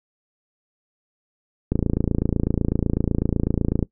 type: click train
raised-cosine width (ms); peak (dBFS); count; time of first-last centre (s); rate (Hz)
3; -7; 60; 1.72-3.827; 28
effects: noise-tail reverb RT60 0.1 s tail -20 dB re dry